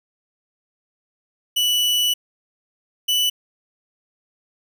40% pulse tone pair in turn, 2960 / 2974 Hz, F#7 / F#7, 0 / +8 cents, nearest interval unison, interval 8 cents, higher second, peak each -16 dBFS, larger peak neither, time 1.56-2.14 / 3.08-3.3 s, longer first, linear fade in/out 10 ms, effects none

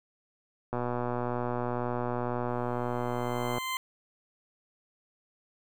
click train, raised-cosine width 1 ms, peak -18 dBFS, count 349, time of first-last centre 0.73-3.582 s, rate 122 Hz
20% pulse tone with exponential growth, 1039 Hz, C6, 12 cents flat, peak -24 dBFS, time 2.48-3.77 s, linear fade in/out 1 ms, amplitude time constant 280 ms
effects none

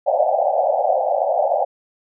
pink band-pass noise, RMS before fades -18 dBFS, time 0.06-1.65 s, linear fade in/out 20 ms, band 540 to 810 Hz, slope 96 dB/octave, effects none

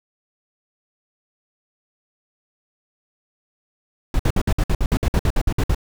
brown noise bursts, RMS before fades -17 dBFS, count 15, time 4.14-5.748 s, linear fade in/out 2 ms, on 54 ms, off 57 ms, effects none

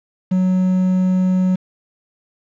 triangle tone with quantisation, 185 Hz, F#3, in tune, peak -11 dBFS, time 0.31-1.56 s, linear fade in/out 10 ms, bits 6, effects low-pass 3000 Hz 12 dB/octave

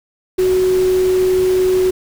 sine tone in noise, 370.7 Hz, F#4, 3 cents sharp, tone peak -11 dBFS, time 0.38-1.91 s, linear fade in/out 10 ms, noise pink, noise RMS -29 dBFS, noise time 0.38-1.91 s, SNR +15 dB, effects none

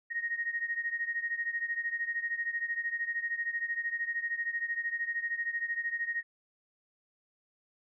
sine beating tone pair, 1864.7 / 1877.7 Hz, A#6 / A#6, 0 / +12 cents, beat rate 13 Hz, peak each -33 / -36 dBFS, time 0.1-6.23 s, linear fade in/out 20 ms, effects none

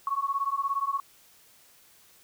sine beating tone pair, 1100 / 1117 Hz, C#6 / C#6, -14 / +13 cents, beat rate 17 Hz, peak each -29 / -29 dBFS, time 0.07-1 s, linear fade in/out 2 ms, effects white hiss -58 dBFS RMS until 2.23 s

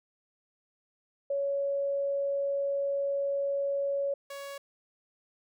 sine / sawtooth tone pair in turn, 559 / 559 Hz, C#5 / C#5, +14 / +14 cents, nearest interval unison, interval 0 cents, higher neither, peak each -27 / -35 dBFS, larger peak first, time 1.3-4.14 / 4.3-4.58 s, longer first, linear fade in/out 5 ms, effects none

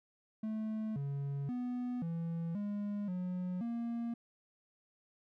triangle tone with pitch steps, 217.7 / 140.2 / 246.9 / 166.9 / 205.2 / 181.2 / 233.9 Hz, A3 / C#3 / B3 / E3 / G#3 / F#3 / A#3, -18 / +20 / 0 / +22 / -21 / -36 / +6 cents, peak -33 dBFS, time 0.43-4.14 s, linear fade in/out 5 ms, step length 530 ms, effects none

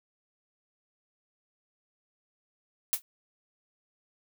blue noise with exponential decay, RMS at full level -22 dBFS, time 2.93-3.02 s, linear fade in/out 0 ms, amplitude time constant 18 ms, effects none

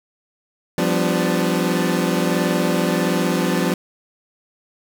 25% pulse chord, G dominant seventh, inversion third, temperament equal with one note detuned, 174.61 / 196 / 251.5 / 293.7 Hz, F3 / G3 / B3 / D4, 0 / 0 / +32 / 0 cents, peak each -17 / -20 / -20 / -21 dBFS, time 0.78-3.74 s, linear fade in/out 2 ms, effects none

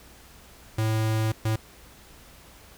square tone bursts at uneven times, 110 Hz, A2, in tune, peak -23 dBFS, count 2, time 0.78-1.32 / 1.45-1.56 s, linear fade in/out 5 ms, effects added 60 Hz sine -56 dBFS peak until 2.77 s + pink hiss -51 dBFS RMS until 2.77 s

